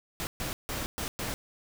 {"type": "noise bursts at uneven times", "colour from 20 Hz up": "pink", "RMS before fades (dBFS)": -34, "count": 5, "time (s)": [[0.2, 0.27], [0.4, 0.53], [0.69, 0.86], [0.98, 1.08], [1.19, 1.34]], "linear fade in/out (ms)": 0, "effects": []}